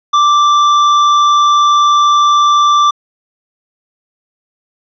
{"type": "tone with hard clipping", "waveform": "sine", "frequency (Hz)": 1174.7, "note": "D6", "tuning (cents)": 0, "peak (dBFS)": -8, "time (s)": [0.13, 2.91], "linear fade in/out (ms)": 10, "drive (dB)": 8, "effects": ["resampled to 16000 Hz"]}